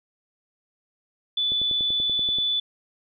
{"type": "tone", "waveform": "sine", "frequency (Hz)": 3478, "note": "A7", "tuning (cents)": -21, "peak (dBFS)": -21, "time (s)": [1.37, 2.6], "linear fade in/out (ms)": 5}
{"type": "click train", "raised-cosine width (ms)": 2, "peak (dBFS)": -25, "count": 10, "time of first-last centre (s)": [1.52, 2.385], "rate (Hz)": 10.4}
{"effects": []}